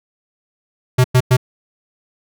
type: tone bursts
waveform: square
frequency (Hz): 126.9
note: B2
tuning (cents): +47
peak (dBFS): -9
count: 3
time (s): 0.98-1.369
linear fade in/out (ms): 10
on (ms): 63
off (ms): 100
effects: none